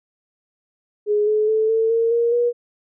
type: tone with pitch steps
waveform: sine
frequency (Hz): 417.6 / 427.4 / 437.4 / 447.6 / 458 / 468.7 / 479.7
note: G#4 / G#4 / A4 / A4 / A#4 / A#4 / A#4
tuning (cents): +10 / +50 / -10 / +30 / -31 / +9 / +50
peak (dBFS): -15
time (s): 1.06-2.53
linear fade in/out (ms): 50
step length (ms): 210
effects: none